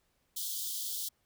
white high-pass noise, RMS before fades -37 dBFS, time 0.36-1.09 s, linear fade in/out 10 ms, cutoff 3100 Hz, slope 96 dB/octave, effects pink hiss -75 dBFS RMS until 1.25 s

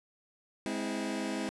sawtooth chord, Ab augmented, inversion none, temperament just, 207.7 / 259.6 / 324.5 Hz, Ab3 / C4 / E4, 0 / -13 / -27 cents, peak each -33 dBFS, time 0.66-1.49 s, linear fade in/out 0 ms, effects resampled to 24000 Hz

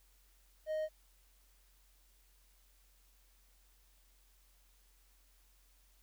triangle tone, 622.3 Hz, D#5, in tune, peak -32 dBFS, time 0.66-0.89 s, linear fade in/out 50 ms, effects added 45 Hz sine -66 dBFS peak until 6.02 s + white hiss -71 dBFS RMS until 6.02 s

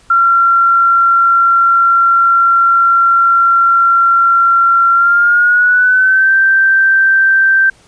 sine tone with pitch glide, 1369 to 1563.5 Hz, F6 to G6, -35 to -5 cents, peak -6 dBFS, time 0.1-7.7 s, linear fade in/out 5 ms, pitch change +230 cents, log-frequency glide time 4.93-6.33 s, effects pink hiss -47 dBFS RMS until 7.87 s + resampled to 22050 Hz

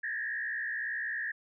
sine tone with frequency modulation, 1765 Hz, A6, 5 cents sharp, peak -32 dBFS, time 0.03-1.32 s, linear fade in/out 10 ms, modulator 61.8 Hz, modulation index 1.9, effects none

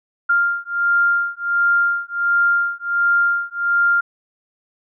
sine beating tone pair, 1396.9 / 1398.3 Hz, F6 / F6, 0 / +2 cents, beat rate 1.4 Hz, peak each -18 dBFS, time 0.29-4.01 s, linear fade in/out 10 ms, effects none

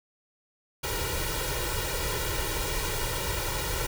pink noise with comb filter, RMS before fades -30 dBFS, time 0.83-3.87 s, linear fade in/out 10 ms, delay 2.1 ms, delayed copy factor +1, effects none

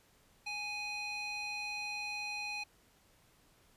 square tone with band-pass filter, 830.6 Hz, G#5, in tune, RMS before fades -40 dBFS, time 0.46-2.64 s, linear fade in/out 10 ms, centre 3100 Hz, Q 4, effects pink hiss -67 dBFS RMS until 3.76 s + resampled to 32000 Hz

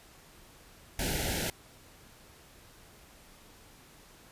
pink band-stop noise, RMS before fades -32 dBFS, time 0.99-1.5 s, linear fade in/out 2 ms, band 900 to 1400 Hz, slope 96 dB/octave, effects pink hiss -56 dBFS RMS until 4.31 s + resampled to 32000 Hz

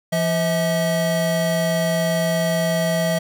square tone pair together, 170.5 / 644.5 Hz, F3 / E5, -41 / -39 cents, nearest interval octave + major seventh, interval 2302 cents, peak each -22 / -21 dBFS, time 0.12-3.19 s, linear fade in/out 10 ms, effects none

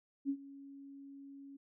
sine tone with ADSR envelope, 277.2 Hz, C#4, in tune, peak -30 dBFS, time 0.25-1.57 s, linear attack 43 ms, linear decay 70 ms, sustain -19 dB, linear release 10 ms, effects none

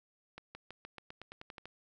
accelerating click train, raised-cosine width 0.3 ms, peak -30 dBFS, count 12, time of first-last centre 0.38-1.656 s, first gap 170 ms, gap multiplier 0.92, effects none

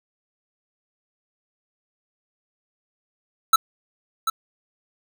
square tone with echo, 1318.5 Hz, E6, in tune, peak -11 dBFS, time 3.53-3.56 s, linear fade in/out 5 ms, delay 740 ms, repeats 1, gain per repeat -9 dB, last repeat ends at 4.3 s, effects none

